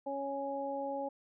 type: harmonic tone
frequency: 277.2 Hz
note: C#4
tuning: in tune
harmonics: 1 / 2 / 3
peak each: -42 / -37 / -39 dBFS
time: 0.06-1.09 s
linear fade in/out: 10 ms
effects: none